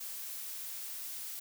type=noise; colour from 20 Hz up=blue; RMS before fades=-42 dBFS; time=0-1.4 s; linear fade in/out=10 ms; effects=none